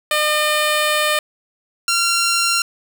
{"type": "tone pair in turn", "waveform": "10% pulse", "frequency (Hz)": [605, 1375.9], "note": ["D#5", "F6"], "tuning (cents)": [-49, -26], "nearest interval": "octave + major second", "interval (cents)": 1423, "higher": "second", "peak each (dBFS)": -7, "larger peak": "neither", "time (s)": [[0.11, 1.19], [1.88, 2.62]], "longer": "first", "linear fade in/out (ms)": 2, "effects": []}